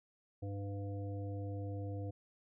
harmonic tone, 100 Hz, G2, 35 cents sharp, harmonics 1 / 3 / 5 / 7, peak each -39 / -47 / -48 / -54 dBFS, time 0.42-2.11 s, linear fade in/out 10 ms, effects none

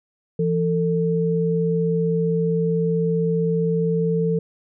sine tone pair together, 167.6 / 447.4 Hz, E3 / A4, +29 / +29 cents, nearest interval octave + perfect fourth, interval 1700 cents, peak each -20 / -21 dBFS, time 0.39-4.39 s, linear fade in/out 5 ms, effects none

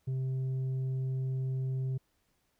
sine tone with tanh clipping, 131.1 Hz, C3, 4 cents sharp, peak -31 dBFS, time 0.07-1.98 s, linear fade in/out 10 ms, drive 4 dB, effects pink hiss -75 dBFS RMS until 2.59 s

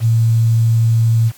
sine tone with quantisation, 114.1 Hz, A#2, 37 cents flat, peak -9 dBFS, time 0-1.32 s, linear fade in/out 50 ms, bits 6, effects white hiss -44 dBFS RMS until 1.37 s + MP3 96 kbps

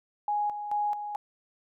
sine tone with tremolo, 830.6 Hz, G#5, in tune, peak -25 dBFS, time 0.28-1.16 s, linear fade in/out 2 ms, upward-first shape square, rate 2.3 Hz, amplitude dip 60%, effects none

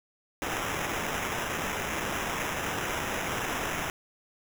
violet noise with sample-and-hold, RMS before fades -32 dBFS, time 0.42-3.9 s, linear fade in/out 0 ms, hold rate 4410 Hz, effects none

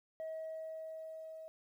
sine tone with level ramp, 639 Hz, D#5, 46 cents sharp, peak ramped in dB -37 to -46 dBFS, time 0.2-1.48 s, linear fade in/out 0 ms, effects tanh soft clip ceiling -38 dBFS + 12-bit

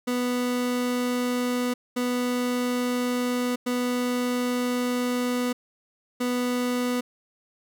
30% pulse tone bursts at uneven times, 246.9 Hz, B3, in tune, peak -21 dBFS, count 4, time 0.07-1.74 / 1.96-3.56 / 3.66-5.53 / 6.2-7.01 s, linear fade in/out 10 ms, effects none

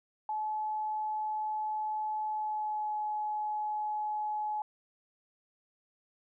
sine tone with pitch glide, 858 to 848.6 Hz, A5 to G#5, -44 to +37 cents, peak -31 dBFS, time 0.29-4.62 s, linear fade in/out 2 ms, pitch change -19 cents, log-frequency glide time 2.28-2.95 s, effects none

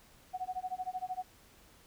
sine tone with tremolo, 740 Hz, F#5, in tune, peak -32 dBFS, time 0.33-1.24 s, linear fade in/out 20 ms, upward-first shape sine, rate 13 Hz, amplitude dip 100%, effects pink hiss -61 dBFS RMS until 1.86 s

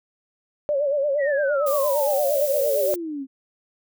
sine tone with vibrato, 570 Hz, C#5, 48 cents sharp, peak -19 dBFS, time 0.69-2.94 s, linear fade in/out 0 ms, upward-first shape sine, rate 8.7 Hz, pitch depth 90 cents each way
sine exponential sweep, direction down, 2001 to 260.8 Hz, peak -27 dBFS, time 1.18-3.27 s, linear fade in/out 50 ms
violet noise, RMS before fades -30 dBFS, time 1.66-2.96 s, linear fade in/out 10 ms
effects none

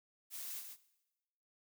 blue noise with echo, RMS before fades -45 dBFS, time 0.3-0.63 s, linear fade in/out 50 ms, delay 140 ms, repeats 1, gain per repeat -5 dB, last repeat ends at 0.77 s, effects noise-tail reverb RT60 1.0 s tail -18 dB re dry

